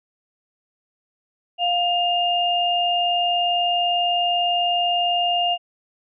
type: tone pair together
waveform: sine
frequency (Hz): 704.5 / 2818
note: F5 / F7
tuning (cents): +15 / +15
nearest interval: 2 octaves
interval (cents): 2400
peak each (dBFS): -20 / -21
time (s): 1.58-5.58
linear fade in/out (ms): 50
effects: none